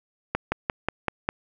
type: slowing click train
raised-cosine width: 0.5 ms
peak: -8 dBFS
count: 6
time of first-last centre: 0.35-1.289 s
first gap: 170 ms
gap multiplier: 1.05
effects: none